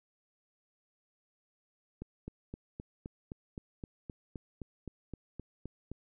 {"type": "click train", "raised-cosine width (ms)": 3, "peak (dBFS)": -28, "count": 16, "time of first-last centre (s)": [2.02, 5.916], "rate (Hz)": 3.85, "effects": []}